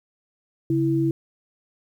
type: tone pair together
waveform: sine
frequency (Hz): 138.59 / 329.2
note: C#3 / E4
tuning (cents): 0 / -2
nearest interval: octave + minor third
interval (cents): 1498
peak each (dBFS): -23 / -20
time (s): 0.7-1.11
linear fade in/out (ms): 2
effects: 9-bit